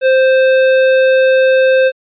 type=tone with tanh clipping; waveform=sine; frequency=523.3 Hz; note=C5; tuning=in tune; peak=-9 dBFS; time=0.01-1.92 s; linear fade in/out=50 ms; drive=18 dB; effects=resampled to 8000 Hz

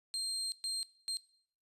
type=tone bursts at uneven times; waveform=35% pulse; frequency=4186 Hz; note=C8; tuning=in tune; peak=-33 dBFS; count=3; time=0.14-0.52 / 0.64-0.83 / 1.08-1.17 s; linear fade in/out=0 ms; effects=noise-tail reverb RT60 0.6 s tail -20 dB re dry + resampled to 32000 Hz

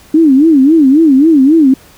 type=tone with vibrato; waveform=sine; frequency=293.7 Hz; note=D4; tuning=in tune; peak=-3 dBFS; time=0.14-1.74 s; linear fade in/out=5 ms; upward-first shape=sine; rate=3.7 Hz; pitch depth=210 cents each way; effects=pink hiss -41 dBFS RMS until 1.97 s

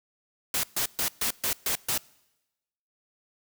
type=noise bursts; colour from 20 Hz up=white; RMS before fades=-27 dBFS; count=7; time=0.54-1.978 s; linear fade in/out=2 ms; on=94 ms; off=130 ms; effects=noise-tail reverb RT60 1.0 s tail -24 dB re dry

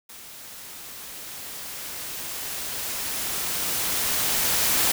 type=noise with level ramp; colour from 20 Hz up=white; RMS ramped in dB=-43 to -21 dBFS; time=0.09-4.92 s; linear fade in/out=5 ms; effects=none

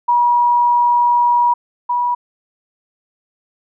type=tone pair in turn; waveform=sine; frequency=962 / 970.9 Hz; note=B5 / B5; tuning=-46 / -30 cents; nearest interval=unison; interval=16 cents; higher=second; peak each=-10 / -14 dBFS; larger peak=first; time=0.08-1.54 / 1.89-2.15 s; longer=first; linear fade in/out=10 ms; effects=none

